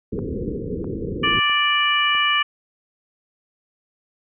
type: low-pass noise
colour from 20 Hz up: white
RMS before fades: -27 dBFS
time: 0.12-1.4 s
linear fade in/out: 10 ms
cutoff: 490 Hz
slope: 96 dB/octave
type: click train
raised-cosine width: 1 ms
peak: -25 dBFS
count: 4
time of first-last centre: 0.19-2.151 s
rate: 1.53 Hz
type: harmonic tone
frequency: 587.3 Hz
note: D5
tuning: in tune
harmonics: 2 / 3 / 4 / 5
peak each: -21 / -23 / -22 / -21 dBFS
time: 1.23-2.43 s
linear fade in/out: 10 ms
effects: none